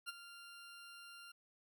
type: tone with ADSR envelope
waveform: 20% pulse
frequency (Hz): 1392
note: F6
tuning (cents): -6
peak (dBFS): -35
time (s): 0.06-1.32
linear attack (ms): 30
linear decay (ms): 22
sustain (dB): -13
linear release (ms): 8
effects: none